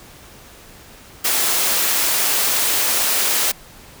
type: high-pass noise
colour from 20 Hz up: white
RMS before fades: -18 dBFS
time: 1.24-3.52 s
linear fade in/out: 10 ms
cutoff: 310 Hz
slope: 12 dB/octave
effects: pink hiss -43 dBFS RMS until 4 s